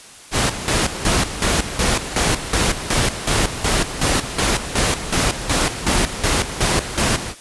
pink noise with tremolo, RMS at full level -17 dBFS, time 0.31-7.35 s, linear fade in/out 50 ms, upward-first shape square, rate 2.7 Hz, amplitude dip 70%, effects white hiss -41 dBFS RMS until 7.4 s + resampled to 24000 Hz

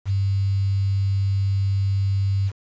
sine tone with quantisation, 98 Hz, G2, in tune, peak -18 dBFS, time 0.05-2.52 s, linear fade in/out 50 ms, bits 7, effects resampled to 16000 Hz

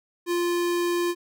square tone, 348.3 Hz, F4, 5 cents flat, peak -23 dBFS, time 0.26-1.15 s, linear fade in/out 50 ms, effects none

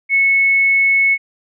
sine tone, 2200 Hz, C#7, 14 cents flat, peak -10 dBFS, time 0.09-1.18 s, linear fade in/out 50 ms, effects none

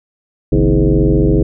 sine tone with frequency modulation, 130.81 Hz, C3, in tune, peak -8 dBFS, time 0.52-1.43 s, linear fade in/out 5 ms, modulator 94.3 Hz, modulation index 3.4, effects none

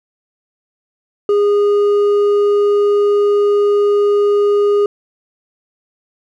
sine tone with hard clipping, 409.8 Hz, G#4, 23 cents flat, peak -11 dBFS, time 1.29-4.86 s, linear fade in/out 2 ms, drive 4 dB, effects none

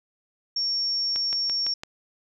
sine tone, 5500 Hz, F8, 27 cents flat, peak -23 dBFS, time 0.56-1.74 s, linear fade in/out 5 ms
click train, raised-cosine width 0.2 ms, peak -18 dBFS, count 5, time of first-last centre 1.16-1.835 s, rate 5.93 Hz
effects none

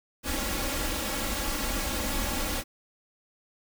pink noise with comb filter, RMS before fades -30 dBFS, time 0.23-2.64 s, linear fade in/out 50 ms, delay 3.6 ms, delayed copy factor +0.8, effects none

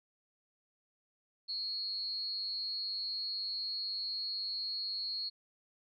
sine tone with amplitude modulation, 4300 Hz, C8, 47 cents sharp, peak -32 dBFS, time 1.48-5.3 s, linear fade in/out 20 ms, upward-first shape sine, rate 198 Hz, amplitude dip 65%, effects none

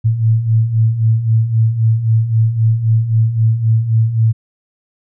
sine beating tone pair, 109.6 / 113.4 Hz, A2 / A#2, -6 / -47 cents, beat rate 3.8 Hz, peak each -17 / -11 dBFS, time 0.04-4.33 s, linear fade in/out 20 ms, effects none

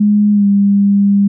sine tone with pitch glide, 207.7 to 200.5 Hz, G#3 to G3, 0 to +39 cents, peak -7 dBFS, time 0-1.28 s, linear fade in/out 10 ms, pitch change -61 cents, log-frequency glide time 0.32-0.46 s, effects none

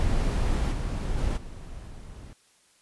brown noise with level steps, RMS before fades -24 / -29 / -26 / -40 / -42 dBFS, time 0-2.33 s, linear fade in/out 0 ms, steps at 0.71 / 1.17 / 1.36 / 1.86 s, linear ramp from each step 20 ms, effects white hiss -62 dBFS RMS until 2.81 s + resampled to 24000 Hz

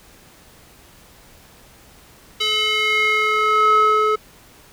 square tone with band-pass filter sweep, 429.4 Hz, A4, 42 cents flat, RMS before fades -17 dBFS, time 2.4-4.16 s, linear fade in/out 10 ms, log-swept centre 3400 to 950 Hz, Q 3.3, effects pink hiss -48 dBFS RMS until 4.72 s

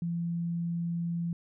sine tone, 170 Hz, F3, 46 cents flat, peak -29 dBFS, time 0.02-1.33 s, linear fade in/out 2 ms, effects none

